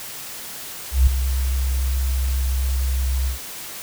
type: tone with ADSR envelope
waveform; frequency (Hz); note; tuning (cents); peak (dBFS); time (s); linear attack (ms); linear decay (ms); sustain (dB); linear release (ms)
sine; 65.1; C2; -8; -8; 0.91-3.39; 160; 5; -10; 120
effects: white hiss -34 dBFS RMS until 3.82 s